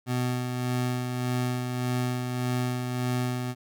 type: tone with tremolo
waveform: 25% pulse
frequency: 124.8 Hz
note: B2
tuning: 19 cents sharp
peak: -21 dBFS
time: 0.06-3.55 s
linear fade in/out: 50 ms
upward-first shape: sine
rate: 1.7 Hz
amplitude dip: 40%
effects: none